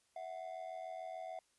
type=ring-modulated tone; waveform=triangle; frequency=698.5 Hz; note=F5; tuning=in tune; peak=-38 dBFS; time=0.16-1.39 s; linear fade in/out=2 ms; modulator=43.4 Hz; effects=white hiss -75 dBFS RMS until 1.58 s + resampled to 24000 Hz